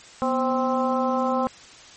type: harmonic tone with a mistuned harmonic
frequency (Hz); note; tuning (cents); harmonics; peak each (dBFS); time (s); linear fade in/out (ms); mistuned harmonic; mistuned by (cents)
261.6; C4; 0; 1 / 2 / 3 / 4 / 5; -25 / -25 / -27 / -27 / -31; 0.22-1.47; 0; 1; -110
effects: white hiss -46 dBFS RMS until 1.96 s + MP3 32 kbps